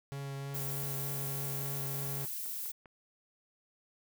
45% pulse tone with vibrato, 138.59 Hz, C#3, in tune, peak -38 dBFS, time 0.12-2.25 s, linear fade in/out 0 ms, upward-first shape triangle, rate 3.2 Hz, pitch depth 13 cents each way
violet noise, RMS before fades -39 dBFS, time 0.54-2.72 s, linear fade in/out 10 ms
click train, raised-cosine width 0.5 ms, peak -38 dBFS, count 7, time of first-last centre 1.66-2.858 s, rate 5.01 Hz
effects none

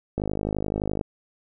click train, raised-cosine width 2 ms, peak -13 dBFS, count 44, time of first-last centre 0.18-1.012 s, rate 51.7 Hz, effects none

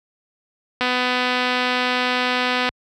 click train, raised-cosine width 0.3 ms, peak -5 dBFS, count 471, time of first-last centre 0.81-2.69 s, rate 250 Hz, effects high-pass 60 Hz 12 dB/octave

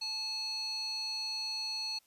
square tone with band-pass filter, 866 Hz, A5, 28 cents flat, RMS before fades -37 dBFS, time 0.01-1.99 s, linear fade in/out 10 ms, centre 4400 Hz, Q 5.6, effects white hiss -69 dBFS RMS until 2.06 s + resampled to 32000 Hz

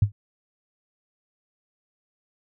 sine tone with exponential decay, 102.5 Hz, G#2, 22 cents flat, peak -11 dBFS, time 0.02-0.12 s, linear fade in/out 5 ms, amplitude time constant 21 ms, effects none

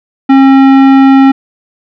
sine tone with tanh clipping, 269.8 Hz, C#4, 47 cents flat, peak -3 dBFS, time 0.29-1.32 s, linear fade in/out 10 ms, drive 16 dB, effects none

